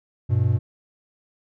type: tone pair together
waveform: triangle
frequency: 98 / 121.12 Hz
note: G2 / B2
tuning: 0 / -33 cents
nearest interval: major third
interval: 367 cents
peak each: -18 dBFS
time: 0.29-0.59 s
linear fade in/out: 20 ms
effects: none

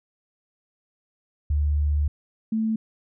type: tone pair in turn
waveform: sine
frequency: 73.7 / 220.9 Hz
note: D2 / A3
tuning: +7 / +7 cents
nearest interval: octave + perfect fifth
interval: 1900 cents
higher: second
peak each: -19 / -21 dBFS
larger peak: first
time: 1.5-2.08 / 2.52-2.76 s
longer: first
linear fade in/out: 5 ms
effects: none

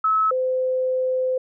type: tone pair in turn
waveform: sine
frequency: 1295 / 513.9 Hz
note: E6 / C5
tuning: -31 / -31 cents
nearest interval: octave + major third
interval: 1600 cents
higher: first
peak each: -16 / -19 dBFS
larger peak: first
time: 0.04-0.31 / 0.31-1.38 s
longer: second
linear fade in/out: 5 ms
effects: none

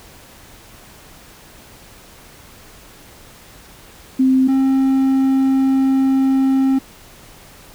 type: tone pair in turn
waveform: sine / triangle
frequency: 261.6 / 266.9 Hz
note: C4 / C4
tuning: 0 / +35 cents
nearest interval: unison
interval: 35 cents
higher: second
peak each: -10 dBFS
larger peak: neither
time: 4.19-4.48 / 4.48-6.79 s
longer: second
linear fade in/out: 10 ms
effects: pink hiss -43 dBFS RMS until 7.74 s

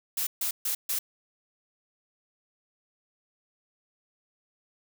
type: noise bursts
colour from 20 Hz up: blue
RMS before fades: -29 dBFS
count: 4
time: 0.17-0.99 s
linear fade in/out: 5 ms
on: 100 ms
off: 140 ms
effects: none

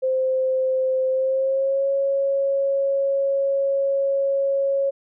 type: tone with pitch glide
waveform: sine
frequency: 521 to 550.4 Hz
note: C5 to C#5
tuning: -7 to -12 cents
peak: -18 dBFS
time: 0.02-4.91 s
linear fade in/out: 20 ms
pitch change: +95 cents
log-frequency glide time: 1.1-1.88 s
effects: none

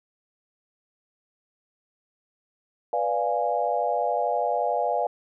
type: chord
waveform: sine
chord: B diminished seventh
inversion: none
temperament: equal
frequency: 493.9 / 587.3 / 698.5 / 830.6 Hz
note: B4 / D5 / F5 / Ab5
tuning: 0 / 0 / 0 / 0 cents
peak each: -29 / -28 / -26 / -28 dBFS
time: 2.93-5.07 s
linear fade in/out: 2 ms
effects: none

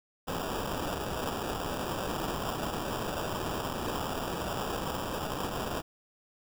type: noise with sample-and-hold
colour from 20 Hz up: white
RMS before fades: -34 dBFS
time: 0.27-5.82 s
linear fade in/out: 20 ms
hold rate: 2100 Hz
effects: none

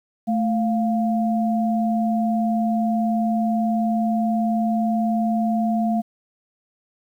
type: tone pair together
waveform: sine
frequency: 220 / 698.5 Hz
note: A3 / F5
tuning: 0 / 0 cents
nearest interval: octave + minor sixth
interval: 2000 cents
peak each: -19 / -24 dBFS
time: 0.27-6.02 s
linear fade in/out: 20 ms
effects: 9-bit

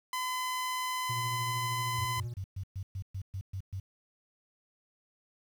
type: tone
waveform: sawtooth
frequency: 1016 Hz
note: B5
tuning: 49 cents sharp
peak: -28 dBFS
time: 0.13-2.2 s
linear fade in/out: 2 ms
type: tone with tremolo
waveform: triangle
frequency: 120 Hz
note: B2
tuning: 49 cents flat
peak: -31 dBFS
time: 1.09-2.34 s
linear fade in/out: 10 ms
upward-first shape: triangle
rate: 13 Hz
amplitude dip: 50%
type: tone bursts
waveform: sine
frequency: 95.5 Hz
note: G2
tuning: 45 cents flat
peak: -34 dBFS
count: 10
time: 1.98-3.8 s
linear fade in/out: 5 ms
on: 74 ms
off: 120 ms
effects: 10-bit

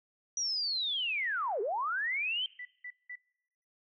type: linear two-way sweep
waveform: sine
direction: down then up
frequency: 5860 to 375.6 to 3162 Hz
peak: -30 dBFS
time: 0.37-2.46 s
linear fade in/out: 2 ms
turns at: 1.61 s
type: tone bursts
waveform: sine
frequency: 1975.5 Hz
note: B6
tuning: in tune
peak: -40 dBFS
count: 3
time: 2.59-3.156 s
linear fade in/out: 5 ms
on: 62 ms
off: 190 ms
effects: noise-tail reverb RT60 0.8 s tail -23 dB re dry

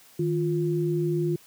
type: tone pair together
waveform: sine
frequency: 155.84 / 349.2 Hz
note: D#3 / F4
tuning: +3 / 0 cents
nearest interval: octave + major second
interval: 1397 cents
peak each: -25 / -25 dBFS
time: 0.19-1.36 s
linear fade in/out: 5 ms
effects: white hiss -54 dBFS RMS until 1.46 s + high-pass 100 Hz 12 dB/octave

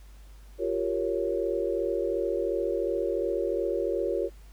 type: chord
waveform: sine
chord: G half-diminished seventh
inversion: third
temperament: equal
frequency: 349.2 / 392 / 466.2 / 554.4 Hz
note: F4 / G4 / Bb4 / Db5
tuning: 0 / 0 / 0 / 0 cents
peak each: -31 dBFS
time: 0.58-4.3 s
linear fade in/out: 50 ms
effects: added 50 Hz sine -46 dBFS peak until 4.52 s + pink hiss -60 dBFS RMS until 4.52 s

